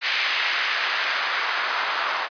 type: noise with band-pass filter sweep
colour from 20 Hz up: white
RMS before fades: -24 dBFS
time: 0.01-2.29 s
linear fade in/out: 50 ms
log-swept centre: 2200 to 1100 Hz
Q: 1.4
effects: high-pass 400 Hz 12 dB/octave + resampled to 11025 Hz